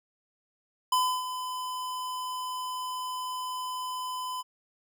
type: tone with ADSR envelope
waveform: square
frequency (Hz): 1011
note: B5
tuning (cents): +40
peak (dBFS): -22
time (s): 0.92-4.43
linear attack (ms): 5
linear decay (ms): 300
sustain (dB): -11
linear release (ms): 27
effects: none